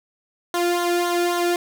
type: tone with flanger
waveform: sawtooth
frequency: 349.2 Hz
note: F4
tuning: in tune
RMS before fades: -21 dBFS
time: 0.54-1.56 s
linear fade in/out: 2 ms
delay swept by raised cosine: 0.39 to 1.03 ms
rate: 3.7 Hz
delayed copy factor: -0.7
effects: none